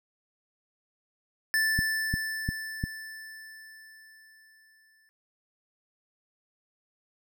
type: tone with exponential decay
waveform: square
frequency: 1760 Hz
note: A6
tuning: in tune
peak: -23 dBFS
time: 1.54-5.09 s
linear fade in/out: 0 ms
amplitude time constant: 770 ms
type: click train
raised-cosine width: 5 ms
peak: -16 dBFS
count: 4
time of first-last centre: 1.79-2.839 s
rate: 2.86 Hz
effects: none